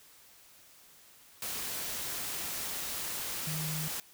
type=tone in noise; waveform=sine; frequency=155.56 Hz; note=D#3; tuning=in tune; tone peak=-35 dBFS; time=3.47-3.88 s; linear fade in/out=2 ms; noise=white; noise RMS=-37 dBFS; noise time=1.42-4 s; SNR=-1 dB; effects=white hiss -58 dBFS RMS until 4.13 s